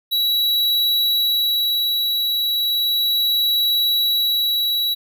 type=tone with tremolo; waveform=square; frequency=3907 Hz; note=B7; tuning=19 cents flat; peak=-16 dBFS; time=0.11-4.95 s; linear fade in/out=20 ms; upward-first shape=sine; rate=0.35 Hz; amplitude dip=25%; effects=none